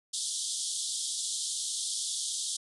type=band-pass noise; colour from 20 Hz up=white; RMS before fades=-34 dBFS; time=0.13-2.57 s; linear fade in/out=10 ms; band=3200 to 10000 Hz; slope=96 dB/octave; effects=none